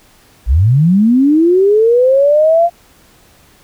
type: linear sweep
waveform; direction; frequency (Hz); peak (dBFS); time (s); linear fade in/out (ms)
sine; up; 50.4 to 698.5; -6; 0.46-2.7; 50
effects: pink hiss -47 dBFS RMS until 3.63 s